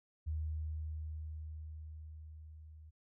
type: tone with level ramp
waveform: sine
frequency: 77.78 Hz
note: D#2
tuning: in tune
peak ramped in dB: -34 to -52 dBFS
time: 0.26-2.91 s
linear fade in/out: 20 ms
effects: none